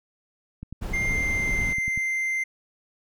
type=click train; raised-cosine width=5 ms; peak=-23 dBFS; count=15; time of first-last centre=0.63-1.976 s; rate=10.4 Hz
type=noise; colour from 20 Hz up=brown; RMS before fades=-30 dBFS; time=0.81-1.74 s; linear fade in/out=20 ms
type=tone with pitch glide; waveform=triangle; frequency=2100 to 2085 Hz; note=C7 to C7; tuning=+6 to -7 cents; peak=-22 dBFS; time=0.93-2.44 s; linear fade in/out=10 ms; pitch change=-13 cents; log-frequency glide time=1.05-1.69 s
effects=none